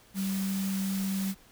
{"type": "tone in noise", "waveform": "sine", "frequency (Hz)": 193.4, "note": "G3", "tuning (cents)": -23, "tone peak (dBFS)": -28, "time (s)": [0.14, 1.35], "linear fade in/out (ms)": 50, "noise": "white", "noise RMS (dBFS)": -40, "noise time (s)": [0.14, 1.35], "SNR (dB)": 9, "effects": ["pink hiss -58 dBFS RMS until 1.51 s"]}